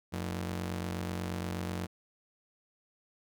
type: ring-modulated tone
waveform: sawtooth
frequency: 134.9 Hz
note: C#3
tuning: 47 cents flat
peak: -27 dBFS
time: 0.12-1.87 s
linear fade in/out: 20 ms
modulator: 43.3 Hz
effects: none